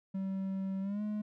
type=tone with pitch glide; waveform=triangle; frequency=192.2 to 210.8 Hz; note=G3 to G#3; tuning=-34 to +26 cents; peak=-31 dBFS; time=0.14-1.22 s; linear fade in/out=10 ms; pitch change=+160 cents; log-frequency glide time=0.81-1.02 s; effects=none